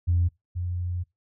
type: tone pair in turn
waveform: sine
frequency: 87 / 88.73 Hz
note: F2 / F2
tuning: -6 / +28 cents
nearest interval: unison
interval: 34 cents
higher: second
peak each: -18 / -26 dBFS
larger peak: first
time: 0.07-0.29 / 0.55-1.04 s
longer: second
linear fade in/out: 20 ms
effects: noise-tail reverb RT60 0.2 s tail -24 dB re dry + tanh soft clip ceiling -14 dBFS